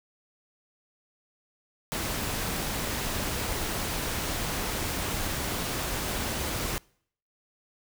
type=noise; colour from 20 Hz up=pink; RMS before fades=-31 dBFS; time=1.92-6.78 s; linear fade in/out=0 ms; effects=noise-tail reverb RT60 0.6 s tail -25 dB re dry

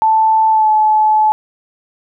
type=tone with pitch glide; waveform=sine; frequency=880 to 860.9 Hz; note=A5 to A5; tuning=0 to -38 cents; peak=-8 dBFS; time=0.02-1.32 s; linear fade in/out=0 ms; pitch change=-38 cents; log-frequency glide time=0.5-0.69 s; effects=none

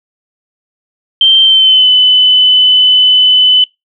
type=tone with pitch glide; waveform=sine; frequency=3136 to 3013 Hz; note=G7 to F#7; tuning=0 to +31 cents; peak=-3 dBFS; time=1.21-3.64 s; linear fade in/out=2 ms; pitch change=-69 cents; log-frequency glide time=1.42-1.89 s; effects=noise-tail reverb RT60 0.2 s tail -25 dB re dry

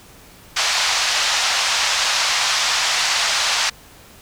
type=band-pass noise; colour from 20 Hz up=white; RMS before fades=-19 dBFS; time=0.56-3.7 s; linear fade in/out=10 ms; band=700 to 6000 Hz; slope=24 dB/octave; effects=pink hiss -45 dBFS RMS until 4.21 s

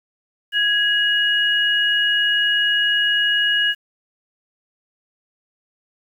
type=tone pair together; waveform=sine; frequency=1661.2 / 2889 Hz; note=G#6 / F#7; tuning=0 / -42 cents; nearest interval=minor seventh; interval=958 cents; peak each=-18 dBFS; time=0.52-3.75 s; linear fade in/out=50 ms; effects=8-bit

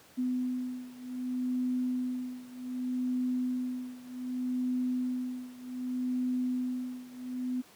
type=beating tone pair; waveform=sine; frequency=251.5 / 252.15 Hz; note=B3 / B3; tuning=+32 / +36 cents; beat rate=0.65 Hz; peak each=-32 / -34 dBFS; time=0.17-7.62 s; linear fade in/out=20 ms; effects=pink hiss -57 dBFS RMS until 7.75 s + high-pass 150 Hz 12 dB/octave

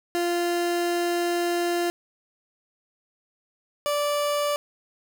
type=tone pair in turn; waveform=30% pulse; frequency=347.1 / 583.8 Hz; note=F4 / D5; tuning=-11 / -10 cents; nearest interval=major sixth; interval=901 cents; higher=second; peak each=-20 dBFS; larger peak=neither; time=0.15-1.9 / 3.86-4.56 s; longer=first; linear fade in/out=0 ms; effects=none

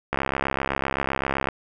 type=click train; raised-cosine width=0.5 ms; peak=-8 dBFS; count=93; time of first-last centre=0.13-1.487 s; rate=67.8 Hz; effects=none

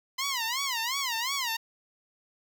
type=tone with vibrato; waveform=10% pulse; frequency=1007 Hz; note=B5; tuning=33 cents sharp; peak=-20 dBFS; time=0.18-1.57 s; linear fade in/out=10 ms; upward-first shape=sine; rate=2.8 Hz; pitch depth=200 cents each way; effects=none

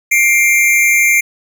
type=tone pair together; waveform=square; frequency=2117 / 2349 Hz; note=C7 / D7; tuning=+20 / 0 cents; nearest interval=major second; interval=180 cents; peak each=-12 dBFS; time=0.11-1.21 s; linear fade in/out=10 ms; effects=none

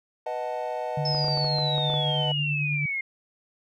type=chord; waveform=triangle; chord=B dominant seventh; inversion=none; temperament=equal; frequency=493.9 / 622.3 / 740 / 880 Hz; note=B4 / D#5 / F#5 / A5; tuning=0 / 0 / 0 / 0 cents; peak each=-33 / -30 / -32 / -33 dBFS; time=0.26-2.32 s; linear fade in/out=5 ms
type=tone with tremolo; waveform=sine; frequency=146.83 Hz; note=D3; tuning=in tune; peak=-25 dBFS; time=0.97-2.86 s; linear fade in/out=5 ms; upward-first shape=sine; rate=9.2 Hz; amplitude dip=30%
type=exponential sweep; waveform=sine; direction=down; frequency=5290 to 2116 Hz; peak=-26 dBFS; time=1.05-3.01 s; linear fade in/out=5 ms
type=clicks; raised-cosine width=1 ms; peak=-23 dBFS; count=9; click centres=1.148 / 1.245 / 1.283 / 1.375 / 1.445 / 1.586 / 1.781 / 1.901 / 1.939 s
effects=none

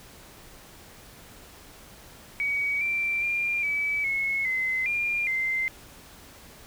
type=tone with pitch steps; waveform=sine; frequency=2261 / 2351 / 2394 / 2294 / 2184 / 2052 / 2403 / 2080 Hz; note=C#7 / D7 / D7 / D7 / C#7 / C7 / D7 / C7; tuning=+34 / +1 / +33 / -41 / -26 / -34 / +39 / -11 cents; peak=-24 dBFS; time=2.4-5.68 s; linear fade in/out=0 ms; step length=410 ms; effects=pink hiss -49 dBFS RMS until 6.66 s

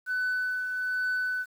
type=tone with tremolo; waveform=sine; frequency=1500 Hz; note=F#6; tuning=23 cents sharp; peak=-23 dBFS; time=0.06-1.46 s; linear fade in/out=50 ms; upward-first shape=triangle; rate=1.2 Hz; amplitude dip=50%; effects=tanh soft clip ceiling -24 dBFS + 9-bit

